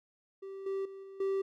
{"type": "tone with level steps", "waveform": "triangle", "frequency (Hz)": 388.8, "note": "G4", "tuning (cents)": -14, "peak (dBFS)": [-39, -30, -42, -44, -27], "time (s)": [0.42, 1.42], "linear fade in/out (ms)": 10, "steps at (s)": [0.66, 0.85, 1.03, 1.2], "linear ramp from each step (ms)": 5, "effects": []}